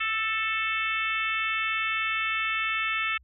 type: harmonic tone with a mistuned harmonic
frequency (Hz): 439.6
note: A4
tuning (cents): -2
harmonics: 3 / 4 / 5 / 6 / 7 / 8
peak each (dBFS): -31 / -33 / -31 / -30 / -38 / -40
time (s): 0-3.18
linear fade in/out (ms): 10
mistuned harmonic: 4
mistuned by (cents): +16
effects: added 63 Hz sine -55 dBFS peak until 3.23 s